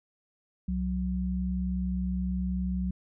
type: tone pair together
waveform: sine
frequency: 65.16 / 184.3 Hz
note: C2 / F#3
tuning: -7 / -7 cents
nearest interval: octave + tritone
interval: 1800 cents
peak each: -31 / -29 dBFS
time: 0.68-2.91 s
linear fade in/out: 5 ms
effects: none